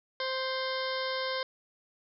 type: harmonic tone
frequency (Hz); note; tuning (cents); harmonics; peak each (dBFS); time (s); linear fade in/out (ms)
523.3; C5; 0; 1 / 2 / 3 / 4 / 6 / 7 / 8 / 9 / 10; -34 / -37 / -39 / -40 / -42 / -42 / -43 / -44 / -44; 0.2-1.43; 2
effects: none